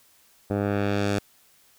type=tone with low-pass filter sweep; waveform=10% pulse; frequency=101.2 Hz; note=G#2; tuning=44 cents flat; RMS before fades=-25 dBFS; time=0.5-1.19 s; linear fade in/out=5 ms; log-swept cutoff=820 to 10000 Hz; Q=0.77; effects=white hiss -59 dBFS RMS until 1.78 s